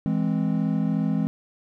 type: chord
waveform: triangle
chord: E augmented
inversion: none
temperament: equal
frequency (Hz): 164.81 / 207.7 / 261.6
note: E3 / G#3 / B#3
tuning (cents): 0 / 0 / 0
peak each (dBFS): -23 / -23 / -25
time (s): 0.06-1.27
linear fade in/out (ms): 0
effects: none